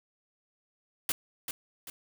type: noise with echo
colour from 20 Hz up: white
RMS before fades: -29 dBFS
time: 1.09-1.12 s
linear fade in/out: 2 ms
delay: 390 ms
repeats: 2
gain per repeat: -7 dB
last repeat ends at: 1.9 s
effects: none